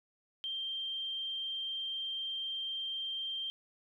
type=tone; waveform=sine; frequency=3162 Hz; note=G7; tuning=14 cents sharp; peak=-35 dBFS; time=0.44-3.5 s; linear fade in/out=0 ms; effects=12-bit